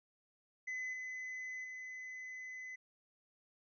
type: tone with level steps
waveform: triangle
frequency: 2022 Hz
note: B6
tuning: 40 cents sharp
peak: -37 / -40 / -43 dBFS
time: 0.67-2.76 s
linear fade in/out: 10 ms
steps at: 0.93 / 1.64 s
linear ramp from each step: 5 ms
effects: resampled to 16000 Hz